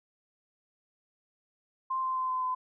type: tone with pitch steps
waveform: sine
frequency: 1047 / 1039.8 / 1032.6 / 1025.5 / 1018.4 Hz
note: C6 / C6 / C6 / C6 / C6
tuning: +1 / -11 / -23 / -35 / -47 cents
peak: -28 dBFS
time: 1.9-2.55 s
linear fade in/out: 10 ms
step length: 130 ms
effects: none